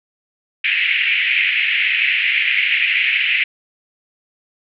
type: band-pass noise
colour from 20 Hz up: pink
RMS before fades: -17 dBFS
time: 0.64-3.44 s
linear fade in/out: 5 ms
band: 2000 to 2800 Hz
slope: 48 dB/octave
effects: none